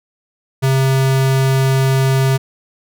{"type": "tone", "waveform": "square", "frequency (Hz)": 133.5, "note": "C3", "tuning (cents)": 35, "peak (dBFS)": -12, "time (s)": [0.62, 2.38], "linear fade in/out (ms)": 20, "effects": []}